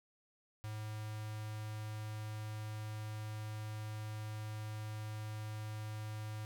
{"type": "tone with notch filter", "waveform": "square", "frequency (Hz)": 107.5, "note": "A2", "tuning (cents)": -40, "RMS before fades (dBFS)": -43, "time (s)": [0.64, 6.45], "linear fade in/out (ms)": 0, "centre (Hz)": 380, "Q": 1.2, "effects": []}